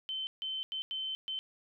sine tone bursts at uneven times, 3078 Hz, G7, 32 cents flat, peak -34 dBFS, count 5, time 0.09-0.27 / 0.42-0.63 / 0.72-0.82 / 0.91-1.15 / 1.28-1.39 s, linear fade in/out 0 ms, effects none

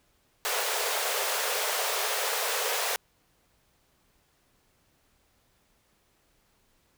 pink high-pass noise, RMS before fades -29 dBFS, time 0.45-2.96 s, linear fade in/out 0 ms, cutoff 410 Hz, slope 96 dB/octave, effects pink hiss -68 dBFS RMS until 6.97 s

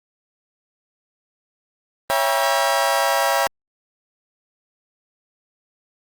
30% pulse chord, C# diminished seventh, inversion none, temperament just, 554.4 / 665.2 / 798.3 / 957.9 Hz, C#5 / E5 / G5 / Bb5, 0 / +16 / +31 / +47 cents, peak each -20 dBFS, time 2.1-3.47 s, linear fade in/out 0 ms, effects Opus 32 kbps

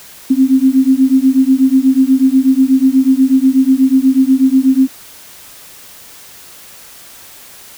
sine beating tone pair, 260.1 / 268.3 Hz, C4 / C4, -10 / +44 cents, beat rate 8.2 Hz, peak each -10 dBFS, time 0.3-4.88 s, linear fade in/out 10 ms, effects white hiss -37 dBFS RMS until 7.77 s

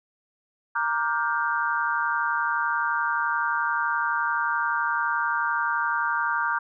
sine chord, G minor seventh, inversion first, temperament equal with one note detuned, 932.3 / 1174.7 / 1416.4 / 1568 Hz, Bb5 / D6 / F6 / G6, 0 / 0 / +24 / 0 cents, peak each -28 dBFS, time 0.75-6.59 s, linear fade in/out 10 ms, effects none

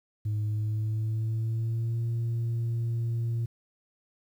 sine tone with pitch glide, 105.9 to 116.15 Hz, G#2 to A#2, +34 to -6 cents, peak -24 dBFS, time 0.25-3.46 s, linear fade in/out 10 ms, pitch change +160 cents, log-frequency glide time 0.43-2.04 s, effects tanh soft clip ceiling -25 dBFS + 10-bit

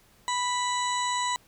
harmonic tone, 987 Hz, B5, 1 cent flat, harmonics 1 / 2 / 3 / 4 / 6 / 7 / 8, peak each -27 / -34 / -40 / -34 / -45 / -39 / -37 dBFS, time 0.28-1.36 s, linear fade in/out 0 ms, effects pink hiss -60 dBFS RMS until 1.47 s

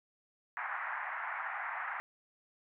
white band-pass noise, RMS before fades -39 dBFS, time 0.57-2 s, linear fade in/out 0 ms, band 740 to 2000 Hz, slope 48 dB/octave, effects none

